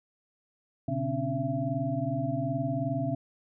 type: tone cluster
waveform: sine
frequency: 121.9 / 141 / 262.3 / 284.9 / 671 Hz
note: B2 / C#3 / C4 / C#4 / E5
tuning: -22 / +30 / +4 / +48 / +31 cents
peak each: -34 / -33 / -34 / -35 / -33 dBFS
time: 0.88-3.15 s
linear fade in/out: 5 ms
effects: none